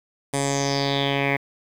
10% pulse tone with low-pass filter sweep, 139.4 Hz, C#3, 10 cents sharp, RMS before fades -23 dBFS, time 0.33-1.37 s, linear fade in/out 10 ms, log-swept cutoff 9200 to 2100 Hz, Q 5, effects 8-bit

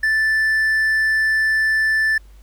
triangle tone, 1760 Hz, A6, in tune, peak -13 dBFS, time 0.03-2.18 s, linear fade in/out 5 ms, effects added 50 Hz sine -41 dBFS peak until 2.42 s + pink hiss -57 dBFS RMS until 2.42 s

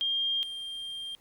sine / triangle tone pair in turn, 3208 / 3191 Hz, G7 / G7, +39 / +30 cents, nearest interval unison, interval 9 cents, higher first, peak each -26 / -34 dBFS, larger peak first, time 0.01-0.43 / 0.43-1.15 s, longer second, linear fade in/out 0 ms, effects pink hiss -64 dBFS RMS until 1.2 s

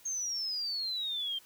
sine exponential sweep, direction down, 6480 to 3136 Hz, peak -32 dBFS, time 0.05-1.39 s, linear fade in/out 10 ms, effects white hiss -59 dBFS RMS until 1.45 s

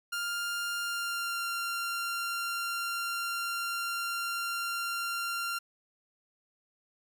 sawtooth tone with pitch glide, 1400 to 1383.9 Hz, F6 to F6, +4 to -16 cents, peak -28 dBFS, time 0.12-5.59 s, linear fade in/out 10 ms, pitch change -20 cents, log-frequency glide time 0.83-1.46 s, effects none

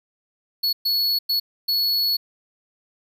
square tone bursts at uneven times, 4390 Hz, C#8, 18 cents flat, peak -19 dBFS, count 4, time 0.63-0.73 / 0.85-1.19 / 1.29-1.4 / 1.68-2.17 s, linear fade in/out 10 ms, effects 10-bit

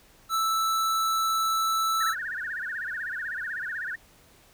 square tone, 1318.5 Hz, E6, in tune, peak -24 dBFS, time 0.29-2.15 s, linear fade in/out 50 ms
sine tone with vibrato, 1639 Hz, G#6, 23 cents flat, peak -30 dBFS, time 2-3.96 s, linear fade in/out 10 ms, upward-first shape sine, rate 16 Hz, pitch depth 220 cents each way
effects pink hiss -57 dBFS RMS until 4.53 s

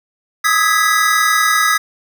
square chord, E major seventh, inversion third, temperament equal with one note detuned, 1244.5 / 1284.7 / 1661.2 / 1975.5 Hz, D#6 / E6 / G#6 / B6, 0 / -45 / 0 / 0 cents, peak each -18 dBFS, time 0.44-1.78 s, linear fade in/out 10 ms, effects none

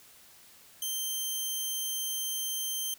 10% pulse tone, 3136 Hz, G7, in tune, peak -23 dBFS, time 0.82-2.94 s, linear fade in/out 2 ms, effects white hiss -56 dBFS RMS until 2.98 s

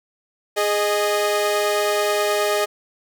sawtooth tone pair together, 415 / 617.8 Hz, G#4 / D#5, -1 / -12 cents, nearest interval perfect fifth, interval 689 cents, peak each -17 dBFS, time 0.56-2.66 s, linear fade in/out 20 ms, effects none

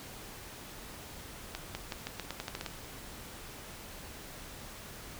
accelerating click train, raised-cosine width 0.2 ms, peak -19 dBFS, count 11, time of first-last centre 1.55-2.662 s, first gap 200 ms, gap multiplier 0.86, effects pink hiss -47 dBFS RMS until 5.19 s

